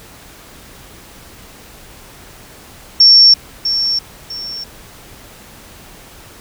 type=tone with echo; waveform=sine; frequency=5460 Hz; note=F8; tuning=40 cents flat; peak=-3 dBFS; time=3-3.34 s; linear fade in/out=5 ms; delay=650 ms; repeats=2; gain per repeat=-10 dB; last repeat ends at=4.64 s; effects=pink hiss -39 dBFS RMS until 6.4 s